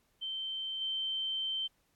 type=tone with level steps; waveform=sine; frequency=3110 Hz; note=G7; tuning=14 cents flat; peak=-35 / -32 dBFS; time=0.21-1.68 s; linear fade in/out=20 ms; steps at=0.81 s; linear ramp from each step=5 ms; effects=pink hiss -74 dBFS RMS until 1.95 s + AAC 64 kbps